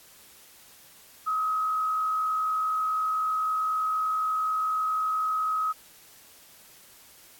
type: tone with frequency modulation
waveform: sine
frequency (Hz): 1271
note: D#6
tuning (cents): +36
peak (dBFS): -24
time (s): 1.26-5.73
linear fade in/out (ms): 20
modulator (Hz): 56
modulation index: 0.36
effects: white hiss -53 dBFS RMS until 7.39 s + AAC 64 kbps